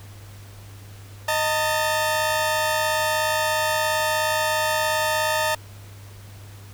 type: tone cluster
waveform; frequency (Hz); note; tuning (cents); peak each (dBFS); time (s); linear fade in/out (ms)
sawtooth; 623 / 905 / 1753; D#5 / A5 / A6; +2 / +48 / -7; -20 / -20 / -25; 1.28-5.55; 5
effects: added 100 Hz sine -40 dBFS peak until 6.73 s + pink hiss -48 dBFS RMS until 6.73 s